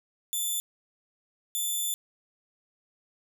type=tone bursts at uneven times; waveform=5% pulse; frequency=3520 Hz; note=A7; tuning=in tune; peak=-20 dBFS; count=2; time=0.33-0.6 / 1.55-1.94 s; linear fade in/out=0 ms; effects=none